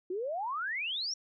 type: exponential sweep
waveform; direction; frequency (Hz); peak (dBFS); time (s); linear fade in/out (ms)
sine; up; 347.5 to 5750; -32; 0.1-1.14; 5
effects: none